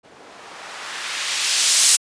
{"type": "noise with low-pass filter sweep", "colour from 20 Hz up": "violet", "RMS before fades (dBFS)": -21, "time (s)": [0.03, 1.97], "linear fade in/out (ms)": 20, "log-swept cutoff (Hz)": [390, 8500], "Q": 0.79, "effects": ["resampled to 22050 Hz"]}